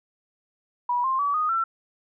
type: tone with pitch steps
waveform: sine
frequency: 973 / 1055 / 1143.8 / 1240.1 / 1344.6 Hz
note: B5 / C6 / D6 / D#6 / E6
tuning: -26 / +14 / -46 / -6 / +34 cents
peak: -21 dBFS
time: 0.89-1.64 s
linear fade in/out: 5 ms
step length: 150 ms
effects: none